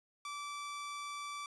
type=tone; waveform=sawtooth; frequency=1161 Hz; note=D6; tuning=20 cents flat; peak=-37 dBFS; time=0.25-1.46 s; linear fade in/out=2 ms; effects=resampled to 22050 Hz